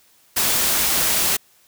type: noise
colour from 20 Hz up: white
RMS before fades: -19 dBFS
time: 0.36-1.37 s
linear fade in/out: 10 ms
effects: white hiss -56 dBFS RMS until 1.67 s